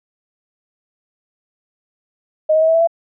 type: tone with pitch steps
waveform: sine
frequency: 622.3 / 631.7 / 641.3 / 651 / 660.8 / 670.8 Hz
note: D#5 / D#5 / E5 / E5 / E5 / E5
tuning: 0 / +26 / -48 / -22 / +4 / +30 cents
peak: -10 dBFS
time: 2.49-2.874 s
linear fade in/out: 10 ms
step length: 64 ms
effects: none